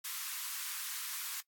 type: high-pass noise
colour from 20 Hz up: white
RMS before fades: -40 dBFS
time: 0.04-1.41 s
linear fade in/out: 10 ms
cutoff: 990 Hz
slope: 48 dB/octave
effects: noise-tail reverb RT60 0.1 s tail -20 dB re dry + AAC 64 kbps